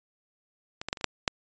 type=clicks; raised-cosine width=0.2 ms; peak=-18 / -14 / -10 / -25 / -25 / -6 / -6 dBFS; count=7; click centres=0.815 / 0.886 / 0.929 / 0.972 / 1.011 / 1.043 / 1.278 s; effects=resampled to 16000 Hz